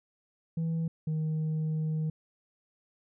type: tone pair in turn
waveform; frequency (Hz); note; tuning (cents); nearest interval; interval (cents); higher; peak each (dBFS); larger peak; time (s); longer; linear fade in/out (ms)
sine; 163.7 / 156.5; E3 / D#3; -12 / +10; minor second; 78; first; -25; neither; 0.57-0.88 / 1.07-2.1; second; 5
effects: tanh soft clip ceiling -27 dBFS